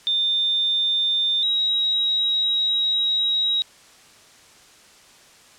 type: tone pair in turn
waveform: sine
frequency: 3600 / 3826 Hz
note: A7 / A#7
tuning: +39 / +44 cents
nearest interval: minor second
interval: 105 cents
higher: second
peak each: -18 dBFS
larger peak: neither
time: 0.07-1.43 / 1.43-3.62 s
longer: second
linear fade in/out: 0 ms
effects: white hiss -50 dBFS RMS until 5.58 s + low-pass 8000 Hz 12 dB/octave